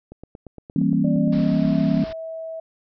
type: click train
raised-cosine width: 2 ms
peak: -25 dBFS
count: 12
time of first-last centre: 0.12-1.393 s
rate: 8.64 Hz
type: chord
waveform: sine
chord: E diminished seventh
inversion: none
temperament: equal with one note detuned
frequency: 164.81 / 196 / 233.1 / 271.2 Hz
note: E3 / G3 / Bb3 / Db4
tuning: 0 / 0 / 0 / -38 cents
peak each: -22 dBFS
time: 0.76-2.04 s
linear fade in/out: 2 ms
type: tone with pitch glide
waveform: sine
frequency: 588 to 648.7 Hz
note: D5 to E5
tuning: +2 to -28 cents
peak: -29 dBFS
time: 1.04-2.6 s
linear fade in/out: 5 ms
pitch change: +170 cents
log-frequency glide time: 1.16-1.76 s
type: low-pass noise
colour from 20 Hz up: pink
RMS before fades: -39 dBFS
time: 1.32-2.13 s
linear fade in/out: 5 ms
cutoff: 5300 Hz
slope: 96 dB/octave
effects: none